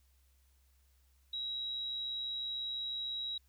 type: tone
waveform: sine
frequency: 3858 Hz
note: B7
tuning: 41 cents flat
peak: -36 dBFS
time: 1.33-3.38 s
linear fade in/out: 5 ms
effects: added 66 Hz sine -66 dBFS peak until 3.48 s + white hiss -75 dBFS RMS until 3.48 s